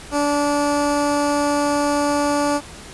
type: tone with notch filter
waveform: 15% pulse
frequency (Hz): 290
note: D4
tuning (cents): -22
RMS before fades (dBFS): -19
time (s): 0.11-2.61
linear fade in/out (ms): 50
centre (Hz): 3100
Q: 1.5
effects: pink hiss -38 dBFS RMS until 2.93 s + resampled to 24000 Hz